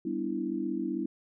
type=chord; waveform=sine; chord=E minor seventh; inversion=first; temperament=equal; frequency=196 / 246.9 / 293.7 / 329.6 Hz; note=G3 / B3 / D4 / E4; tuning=0 / 0 / 0 / 0 cents; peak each=-37 / -36 / -35 / -33 dBFS; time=0.05-1.06 s; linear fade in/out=5 ms; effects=none